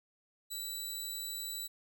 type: tone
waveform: 15% pulse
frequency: 3951 Hz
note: B7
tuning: in tune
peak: -31 dBFS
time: 0.5-1.68 s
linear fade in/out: 20 ms
effects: none